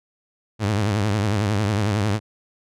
sawtooth tone with vibrato, 103.83 Hz, G#2, in tune, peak -15 dBFS, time 0.59-2.2 s, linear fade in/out 50 ms, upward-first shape triangle, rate 11 Hz, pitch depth 140 cents each way, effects low-pass 8000 Hz 12 dB/octave

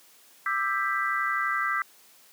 sine chord, E minor seventh, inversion third, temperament just, 1186.7 / 1318.5 / 1582.2 / 1977.8 Hz, D6 / E6 / G6 / B6, +18 / 0 / +16 / +2 cents, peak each -30 dBFS, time 0.46-1.82 s, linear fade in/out 2 ms, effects white hiss -56 dBFS RMS until 2.32 s + high-pass 200 Hz 12 dB/octave

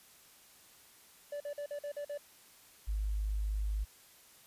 triangle tone bursts, 580 Hz, D5, 22 cents flat, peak -35 dBFS, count 7, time 1.32-2.177 s, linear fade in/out 5 ms, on 83 ms, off 46 ms
sine tone, 51.91 Hz, G#1, in tune, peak -31 dBFS, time 2.87-3.85 s, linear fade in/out 20 ms
effects white hiss -60 dBFS RMS until 4.46 s + resampled to 32000 Hz

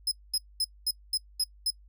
sawtooth tone bursts, 5100 Hz, D#8, 42 cents sharp, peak -22 dBFS, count 7, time 0.07-1.705 s, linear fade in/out 5 ms, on 45 ms, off 220 ms, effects noise-tail reverb RT60 0.1 s tail -22 dB re dry + added 50 Hz sine -52 dBFS peak until 1.88 s

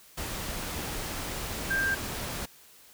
sine tone in noise, 1586 Hz, G6, 20 cents sharp, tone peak -25 dBFS, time 1.7-1.95 s, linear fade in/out 10 ms, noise pink, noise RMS -35 dBFS, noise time 0.17-2.46 s, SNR +7 dB, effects white hiss -55 dBFS RMS until 2.93 s

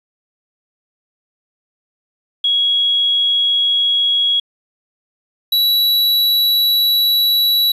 sine / square tone pair in turn, 3322 / 3924 Hz, G#7 / B7, 0 / -12 cents, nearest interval minor third, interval 288 cents, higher second, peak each -12 dBFS, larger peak neither, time 2.44-4.4 / 5.52-7.72 s, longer second, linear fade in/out 5 ms, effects resampled to 32000 Hz + 8-bit

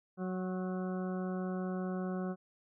harmonic tone with a mistuned harmonic, 185 Hz, F#3, in tune, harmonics 1 / 2 / 3 / 4 / 6 / 7 / 8, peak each -35 / -41 / -45 / -47 / -51 / -52 / -53 dBFS, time 0.17-2.36 s, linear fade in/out 50 ms, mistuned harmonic 6, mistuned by -23 cents, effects none

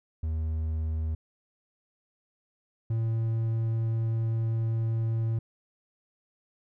triangle tone pair in turn, 79.3 / 113.14 Hz, D#2 / A2, +33 / +49 cents, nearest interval tritone, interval 616 cents, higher second, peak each -25 / -23 dBFS, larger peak second, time 0.23-1.15 / 2.9-5.39 s, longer second, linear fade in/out 5 ms, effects none

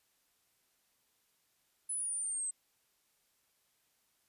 sine linear sweep, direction down, 10170 to 8100 Hz, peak -34 dBFS, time 1.89-2.51 s, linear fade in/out 10 ms, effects white hiss -75 dBFS RMS until 4.28 s + resampled to 32000 Hz

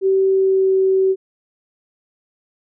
sine tone with pitch glide, 384.4 to 381.3 Hz, G4 to G4, -34 to -48 cents, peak -12 dBFS, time 0.01-1.16 s, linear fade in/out 50 ms, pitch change -14 cents, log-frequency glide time 0.28-0.74 s, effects none

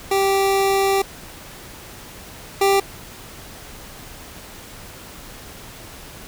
25% pulse tone pair in turn, 390.9 / 393.6 Hz, G4 / G4, -5 / +7 cents, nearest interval unison, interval 12 cents, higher second, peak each -12 / -10 dBFS, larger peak second, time 0.11-1.02 / 2.61-2.8 s, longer first, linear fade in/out 5 ms, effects pink hiss -39 dBFS RMS until 6.27 s

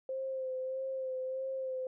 sine tone with vibrato, 523.3 Hz, C5, in tune, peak -34 dBFS, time 0.09-1.87 s, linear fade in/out 2 ms, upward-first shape sine, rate 1.6 Hz, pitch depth 26 cents each way, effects none

